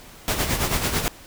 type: noise with tremolo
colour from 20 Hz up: pink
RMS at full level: -21 dBFS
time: 0.28-1.08 s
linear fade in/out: 0 ms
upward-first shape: sine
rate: 9.1 Hz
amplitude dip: 60%
effects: pink hiss -45 dBFS RMS until 1.26 s